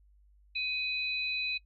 sine tone pair together, 2511 / 3974 Hz, D#7 / B7, +15 / +10 cents, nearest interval minor sixth, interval 795 cents, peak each -32 / -36 dBFS, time 0.55-1.58 s, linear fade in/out 10 ms, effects noise-tail reverb RT60 0.1 s tail -21 dB re dry + added 50 Hz sine -59 dBFS peak until 1.65 s

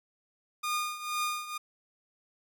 sawtooth tone with tremolo, 1219 Hz, D#6, 36 cents flat, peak -24 dBFS, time 0.63-1.58 s, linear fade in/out 10 ms, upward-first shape triangle, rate 2.1 Hz, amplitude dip 80%, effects none

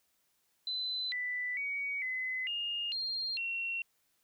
sine tone with pitch steps, 4026 / 1985 / 2252 / 2030 / 2836 / 4205 / 2729 Hz, B7 / B6 / C#7 / B6 / F7 / C8 / F7, +33 / +8 / +27 / +47 / +26 / +8 / -41 cents, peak -33 dBFS, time 0.67-3.82 s, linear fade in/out 2 ms, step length 450 ms, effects white hiss -75 dBFS RMS until 4.23 s

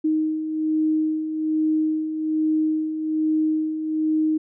sine beating tone pair, 311.1 / 312.3 Hz, D#4 / D#4, 0 / +7 cents, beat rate 1.2 Hz, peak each -28 / -20 dBFS, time 0.04-4.38 s, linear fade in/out 10 ms, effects none

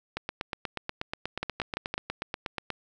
two click trains, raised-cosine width 0.3 ms, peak -15 / -14 dBFS, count 22 / 4, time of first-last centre 0.17-2.703 / 1.43-1.94 s, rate 8.29 / 5.88 Hz, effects none

